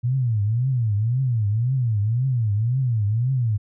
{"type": "tone with vibrato", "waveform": "sine", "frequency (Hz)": 116.54, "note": "A#2", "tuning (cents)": 0, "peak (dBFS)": -18, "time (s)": [0.03, 3.58], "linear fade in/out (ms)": 20, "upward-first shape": "triangle", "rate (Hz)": 1.9, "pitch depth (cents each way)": 270, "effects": []}